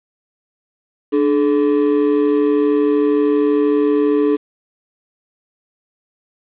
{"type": "ring-modulated tone", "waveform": "triangle", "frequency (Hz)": 362.1, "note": "F#4", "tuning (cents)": -37, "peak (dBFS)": -7, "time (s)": [1.12, 4.37], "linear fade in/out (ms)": 20, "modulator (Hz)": 66.4, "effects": ["resampled to 8000 Hz", "7-bit"]}